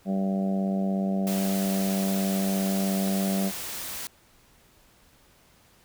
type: harmonic tone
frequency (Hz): 96.9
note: G2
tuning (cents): -20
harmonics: 2 / 3 / 4 / 5 / 6 / 7 / 8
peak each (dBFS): -24 / -39 / -38 / -42 / -36 / -36 / -44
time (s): 0.05-3.52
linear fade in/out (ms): 50
type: noise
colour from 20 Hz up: white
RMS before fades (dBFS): -35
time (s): 1.27-4.07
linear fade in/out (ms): 0
effects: pink hiss -59 dBFS RMS until 5.84 s